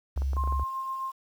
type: tone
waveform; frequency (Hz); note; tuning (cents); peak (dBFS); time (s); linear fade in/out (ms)
sine; 67.7; C#2; -40; -25; 0.16-0.64; 10
type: clicks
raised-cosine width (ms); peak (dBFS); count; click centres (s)
1; -26; 8; 0.176 / 0.22 / 0.333 / 0.368 / 0.438 / 0.475 / 0.524 / 0.596
type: tone with tremolo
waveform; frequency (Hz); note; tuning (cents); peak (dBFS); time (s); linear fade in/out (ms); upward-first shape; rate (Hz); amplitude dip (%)
sine; 1060; C6; +22; -29; 0.36-1.12; 20; sine; 7.7; 30
effects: 9-bit